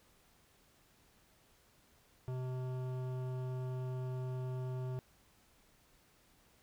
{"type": "tone with hard clipping", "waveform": "triangle", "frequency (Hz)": 127.9, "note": "C3", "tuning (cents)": -39, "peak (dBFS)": -39, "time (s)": [2.28, 4.99], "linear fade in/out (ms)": 0, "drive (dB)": 18, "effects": ["pink hiss -68 dBFS RMS until 6.62 s"]}